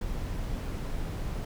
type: noise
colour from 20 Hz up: brown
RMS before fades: -33 dBFS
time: 0.01-1.45 s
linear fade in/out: 5 ms
effects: none